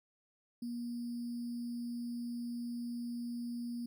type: tone with sample-and-hold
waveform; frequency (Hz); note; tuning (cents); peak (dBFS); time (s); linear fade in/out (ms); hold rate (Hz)
sine; 238.5; A#3; +40; -37; 0.62-3.86; 5; 4900
effects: none